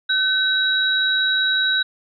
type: tone pair together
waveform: sine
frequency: 1524 / 3865 Hz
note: G6 / B7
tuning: -49 / -38 cents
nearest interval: octave + major third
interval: 1611 cents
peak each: -19 dBFS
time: 0.09-1.83 s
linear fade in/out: 10 ms
effects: none